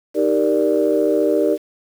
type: chord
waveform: sine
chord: Eb major seventh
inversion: none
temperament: equal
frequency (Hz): 311.1 / 392 / 466.2 / 587.3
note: Eb4 / G4 / Bb4 / D5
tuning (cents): 0 / 0 / 0 / 0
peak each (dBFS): -19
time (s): 0.14-1.58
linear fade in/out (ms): 50
effects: tanh soft clip ceiling -5 dBFS + 7-bit